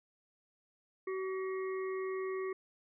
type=harmonic tone with a mistuned harmonic; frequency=378.6 Hz; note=F#4; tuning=40 cents sharp; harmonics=1 / 3 / 5 / 6; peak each=-35 / -45 / -49 / -51 dBFS; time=1.07-2.53 s; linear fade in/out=5 ms; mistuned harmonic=6; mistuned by=-87 cents; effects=none